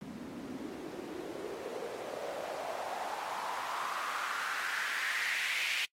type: noise with band-pass filter sweep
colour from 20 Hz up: white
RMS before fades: -38 dBFS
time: 0.01-5.85 s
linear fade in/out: 0 ms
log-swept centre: 220 to 2500 Hz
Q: 4
effects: noise-tail reverb RT60 0.1 s tail -26 dB re dry + AAC 48 kbps